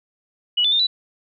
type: tone with pitch steps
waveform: sine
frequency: 2931 / 3502 / 3629 / 3953 Hz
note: F#7 / A7 / A#7 / B7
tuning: -17 / -9 / -47 / +1 cents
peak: -15 dBFS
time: 0.57-0.87 s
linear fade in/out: 10 ms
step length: 75 ms
effects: none